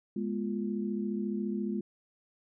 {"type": "chord", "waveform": "sine", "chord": "F diminished", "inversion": "first", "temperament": "equal with one note detuned", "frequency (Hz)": [207.7, 242.1, 349.2], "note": ["Ab3", "Cb4", "F4"], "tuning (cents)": [0, -34, 0], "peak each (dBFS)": [-32, -37, -37], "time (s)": [0.16, 1.81], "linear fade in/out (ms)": 5, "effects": []}